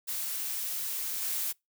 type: noise with level steps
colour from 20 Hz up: blue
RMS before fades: -34 / -32 dBFS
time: 0.07-1.53 s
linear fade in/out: 20 ms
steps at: 1.22 s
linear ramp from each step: 2 ms
effects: noise-tail reverb RT60 0.2 s tail -26 dB re dry